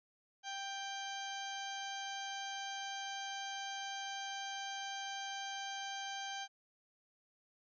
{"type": "harmonic tone", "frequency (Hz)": 787, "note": "G5", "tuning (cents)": 7, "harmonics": [1, 2, 3, 4, 5, 6, 7, 8], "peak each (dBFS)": [-44, -47, -53, -47, -54, -55, -61, -51], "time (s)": [0.43, 6.48], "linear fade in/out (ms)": 50, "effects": []}